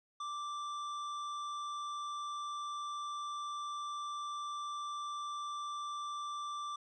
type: tone with hard clipping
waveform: sine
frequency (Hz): 1174.7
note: D6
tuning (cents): 0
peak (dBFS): -40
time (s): 0.2-6.76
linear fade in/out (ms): 5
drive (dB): 10
effects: resampled to 24000 Hz